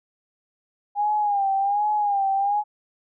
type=tone with vibrato; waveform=sine; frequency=811 Hz; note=G#5; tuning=41 cents flat; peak=-19 dBFS; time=0.95-2.64 s; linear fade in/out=50 ms; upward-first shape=sine; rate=1.3 Hz; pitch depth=72 cents each way; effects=none